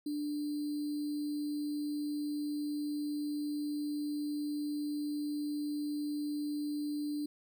sine tone with sample-and-hold, 295.3 Hz, D4, 10 cents sharp, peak -33 dBFS, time 0.06-7.26 s, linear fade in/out 5 ms, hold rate 4410 Hz, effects none

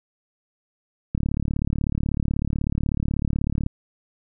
click train, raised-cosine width 5 ms, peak -11 dBFS, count 92, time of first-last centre 1.15-3.664 s, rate 36.2 Hz, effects none

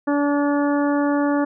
harmonic tone, 288 Hz, D4, 34 cents flat, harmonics 1 / 2 / 3 / 4 / 5 / 6, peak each -18 / -24 / -28 / -30 / -32 / -34 dBFS, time 0.07-1.45 s, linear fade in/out 10 ms, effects none

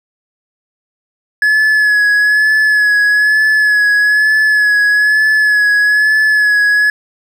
triangle tone with vibrato, 1700 Hz, G#6, 40 cents sharp, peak -6 dBFS, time 1.42-6.9 s, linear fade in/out 2 ms, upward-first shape sine, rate 1.1 Hz, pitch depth 29 cents each way, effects none

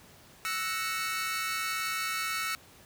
sawtooth chord, F# dominant seventh, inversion third, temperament equal, 1318.5 / 1480 / 1864.7 / 2217 Hz, E6 / F#6 / A#6 / C#7, 0 / 0 / 0 / 0 cents, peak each -30 / -36 / -36 / -32 dBFS, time 0.45-2.55 s, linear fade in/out 0 ms, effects pink hiss -55 dBFS RMS until 2.85 s + high-pass 60 Hz 12 dB/octave

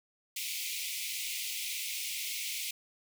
pink high-pass noise, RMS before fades -37 dBFS, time 0.36-2.71 s, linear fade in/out 5 ms, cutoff 2100 Hz, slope 96 dB/octave, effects none

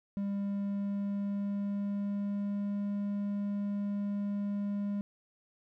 triangle tone with pitch glide, 200 to 202.8 Hz, G3 to G#3, +35 to -41 cents, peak -29 dBFS, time 0.17-5.01 s, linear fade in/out 0 ms, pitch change +24 cents, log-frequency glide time 0.36-2.85 s, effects none

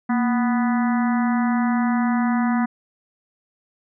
harmonic tone with a mistuned harmonic, 246.9 Hz, B3, in tune, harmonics 1 / 3 / 4 / 5 / 6 / 7 / 8, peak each -18 / -28 / -30 / -32 / -34 / -35 / -36 dBFS, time 0.09-2.66 s, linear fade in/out 10 ms, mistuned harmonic 1, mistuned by -91 cents, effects none

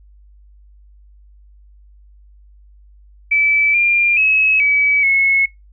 sine tone with pitch steps, 2309 / 2400 / 2570 / 2284 / 2186 Hz, D7 / D7 / E7 / D7 / C#7, -30 / +37 / -45 / -49 / -25 cents, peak -11 dBFS, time 3.31-5.46 s, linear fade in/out 10 ms, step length 430 ms, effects noise-tail reverb RT60 0.2 s tail -24 dB re dry + added 50 Hz sine -43 dBFS peak until 5.72 s

